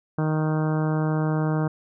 harmonic tone, 155.56 Hz, D#3, in tune, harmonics 1 / 2 / 3 / 4 / 5 / 6 / 7 / 8 / 9 / 10, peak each -22 / -28 / -32 / -34 / -36 / -38 / -39 / -40 / -41 / -42 dBFS, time 0.18-1.68 s, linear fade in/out 5 ms, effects none

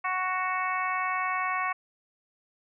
harmonic tone with a mistuned harmonic, 370 Hz, F#4, in tune, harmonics 2 / 3 / 4 / 5 / 6 / 7, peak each -34 / -29 / -38 / -35 / -34 / -40 dBFS, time 0.04-1.73 s, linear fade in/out 10 ms, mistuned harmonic 7, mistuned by +28 cents, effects none

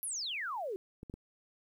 sine exponential sweep, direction down, 11820 to 362.6 Hz, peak -35 dBFS, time 0.03-0.76 s, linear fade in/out 0 ms
clicks, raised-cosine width 3 ms, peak -32 dBFS, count 3, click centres 1.031 / 1.098 / 1.14 s
effects 11-bit

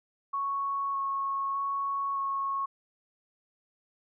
sine tone with vibrato, 1103 Hz, C#6, 9 cents flat, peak -28 dBFS, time 0.33-2.66 s, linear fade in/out 10 ms, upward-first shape square, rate 0.82 Hz, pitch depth 8 cents each way, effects none

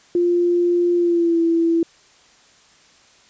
sine tone with pitch glide, 349.2 to 332.9 Hz, F4 to E4, 0 to +17 cents, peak -14 dBFS, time 0.15-1.83 s, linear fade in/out 2 ms, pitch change -83 cents, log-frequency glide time 0.96-1.4 s, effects white hiss -52 dBFS RMS until 3.29 s + resampled to 16000 Hz

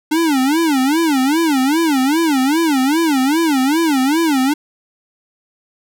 square tone with vibrato, 294.1 Hz, D4, 3 cents sharp, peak -13 dBFS, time 0.11-4.54 s, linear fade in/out 10 ms, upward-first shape sine, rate 2.5 Hz, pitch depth 230 cents each way, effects none

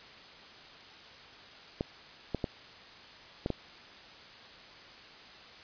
clicks, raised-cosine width 2 ms, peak -17 dBFS, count 5, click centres 1.809 / 2.347 / 2.442 / 3.461 / 3.503 s, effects white hiss -51 dBFS RMS until 5.63 s + resampled to 11025 Hz

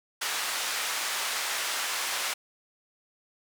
pink band-pass noise, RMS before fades -31 dBFS, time 0.21-2.34 s, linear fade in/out 10 ms, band 1100 to 11000 Hz, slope 12 dB/octave, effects none

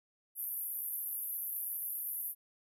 pink band-pass noise, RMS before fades -39 dBFS, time 0.35-2.35 s, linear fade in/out 50 ms, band 11000 to 14000 Hz, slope 96 dB/octave, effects none

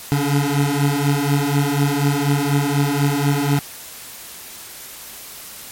25% pulse beating tone pair, 140.5 / 144.6 Hz, C#3 / D3, +24 / -27 cents, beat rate 4.1 Hz, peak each -15 dBFS, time 0.12-3.59 s, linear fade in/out 0 ms, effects white hiss -36 dBFS RMS until 5.71 s + MP3 64 kbps

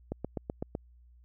click train, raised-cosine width 2 ms, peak -20 dBFS, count 6, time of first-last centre 0.12-0.751 s, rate 7.92 Hz, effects added 60 Hz sine -55 dBFS peak until 1.24 s

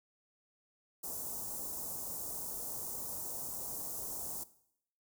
white band-stop noise, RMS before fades -41 dBFS, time 1.03-4.44 s, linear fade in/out 10 ms, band 950 to 6600 Hz, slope 24 dB/octave, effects noise-tail reverb RT60 0.7 s tail -17 dB re dry

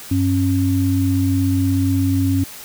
sine tone pair together, 96.56 / 273.1 Hz, G2 / C#4, -26 / -26 cents, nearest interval octave + tritone, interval 1800 cents, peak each -17 dBFS, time 0.11-2.44 s, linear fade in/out 5 ms, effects white hiss -36 dBFS RMS until 2.64 s

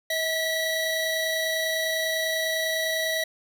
square tone cluster, 640 / 1950 / 3907 Hz, D#5 / B6 / B7, +49 / -23 / -19 cents, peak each -29 / -29 / -31 dBFS, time 0.1-3.24 s, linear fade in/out 5 ms, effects none

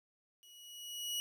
sawtooth tone with level ramp, 2915 Hz, F#7, 26 cents flat, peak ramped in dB -55 to -31 dBFS, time 0.43-1.2 s, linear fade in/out 0 ms, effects 12-bit

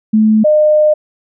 sine tone pair in turn, 216.8 / 608.1 Hz, A3 / D#5, -25 / -40 cents, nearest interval octave + tritone, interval 1785 cents, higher second, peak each -6 dBFS, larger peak neither, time 0.13-0.44 / 0.44-0.94 s, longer second, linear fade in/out 10 ms, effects none

